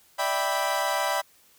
30% pulse chord, E minor seventh, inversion third, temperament equal with one note detuned, 587.3 / 654.3 / 784 / 987.8 Hz, D5 / E5 / G5 / B5, 0 / -13 / 0 / 0 cents, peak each -28 / -28 / -27 / -26 dBFS, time 0.18-1.22 s, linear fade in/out 20 ms, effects white hiss -59 dBFS RMS until 1.58 s

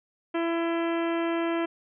harmonic tone with a mistuned harmonic, 334.7 Hz, E4, 26 cents sharp, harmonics 1 / 2 / 3 / 4 / 5 / 6 / 7 / 8 / 9, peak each -26 / -32 / -36 / -38 / -40 / -42 / -43 / -44 / -45 dBFS, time 0.34-1.66 s, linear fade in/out 10 ms, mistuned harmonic 9, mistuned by +70 cents, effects none

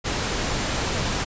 pink noise, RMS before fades -25 dBFS, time 0.04-1.25 s, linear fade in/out 20 ms, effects resampled to 16000 Hz

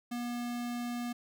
square tone, 240.8 Hz, B3, 44 cents flat, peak -35 dBFS, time 0.11-1.13 s, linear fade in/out 10 ms, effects none

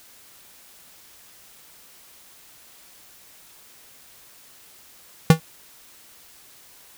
square tone with exponential decay, 160.9 Hz, E3, 42 cents flat, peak -5 dBFS, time 5.3-5.4 s, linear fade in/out 2 ms, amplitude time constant 20 ms, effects white hiss -50 dBFS RMS until 6.97 s

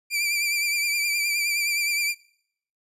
sawtooth tone with vibrato, 2349 Hz, D7, in tune, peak -19 dBFS, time 0.1-2.15 s, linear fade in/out 50 ms, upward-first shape triangle, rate 9.6 Hz, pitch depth 51 cents each way, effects noise-tail reverb RT60 0.7 s tail -24 dB re dry + resampled to 32000 Hz

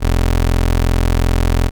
25% pulse tone, 42.74 Hz, F1, 37 cents flat, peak -8 dBFS, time 0-1.71 s, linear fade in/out 50 ms, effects none

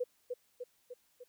sine tone with echo, 494.1 Hz, B4, 1 cent sharp, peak -30 dBFS, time 0-0.04 s, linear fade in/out 10 ms, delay 300 ms, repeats 4, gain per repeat -4 dB, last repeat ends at 1.24 s, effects white hiss -72 dBFS RMS until 1.28 s

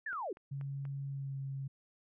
sine linear sweep, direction down, 1813 to 311.1 Hz, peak -36 dBFS, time 0.06-0.33 s, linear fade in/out 5 ms
click train, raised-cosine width 0.5 ms, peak -39 dBFS, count 4, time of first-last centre 0.13-0.853 s, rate 4.15 Hz
sine tone with pitch glide, 138.59 to 136.21 Hz, C#3 to C#3, 0 to -30 cents, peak -37 dBFS, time 0.51-1.68 s, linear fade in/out 10 ms, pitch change -30 cents, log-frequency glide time 1.08-1.37 s
effects none

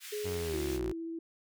pink high-pass noise, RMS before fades -45 dBFS, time 0-0.8 s, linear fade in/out 50 ms, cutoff 1800 Hz, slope 24 dB/octave
sine tone with pitch glide, 420 to 369.9 Hz, G#4 to F#4, +19 to 0 cents, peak -34 dBFS, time 0.12-0.93 s, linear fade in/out 10 ms, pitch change -219 cents, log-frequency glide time 0.46-0.6 s
sawtooth linear sweep, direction down, 95 to 53.9 Hz, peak -33 dBFS, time 0.24-0.93 s, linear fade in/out 20 ms
sine tone with vibrato, 330 Hz, E4, 2 cents sharp, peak -36 dBFS, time 0.53-1.19 s, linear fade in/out 5 ms, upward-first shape triangle, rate 15 Hz, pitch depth 9 cents each way
effects none

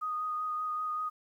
sine tone with vibrato, 1241 Hz, D#6, 5 cents flat, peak -31 dBFS, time 0.01-1.1 s, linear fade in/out 20 ms, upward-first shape sine, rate 5.2 Hz, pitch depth 14 cents each way, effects 11-bit

